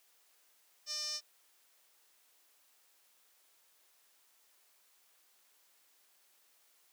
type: tone with band-pass filter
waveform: sawtooth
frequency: 601 Hz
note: D5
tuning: 40 cents sharp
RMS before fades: -39 dBFS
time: 0.86-1.21 s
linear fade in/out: 50 ms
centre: 5500 Hz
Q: 7.6
effects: white hiss -69 dBFS RMS until 6.92 s + high-pass 400 Hz 12 dB/octave